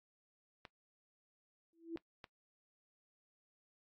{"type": "clicks", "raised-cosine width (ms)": 0.3, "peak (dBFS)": -33, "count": 3, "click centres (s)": [0.652, 1.973, 2.242]}
{"type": "tone with exponential growth", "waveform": "sine", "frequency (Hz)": 331.6, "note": "E4", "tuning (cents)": 10, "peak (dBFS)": -36, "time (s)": [1.73, 1.96], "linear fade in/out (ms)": 1, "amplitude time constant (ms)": 49}
{"effects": ["noise-tail reverb RT60 0.1 s tail -19 dB re dry", "AAC 64 kbps"]}